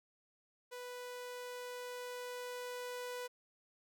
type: tone with level ramp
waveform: sawtooth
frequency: 493.9 Hz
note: B4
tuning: in tune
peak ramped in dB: -41 to -37 dBFS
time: 0.71-3.28 s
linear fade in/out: 20 ms
effects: none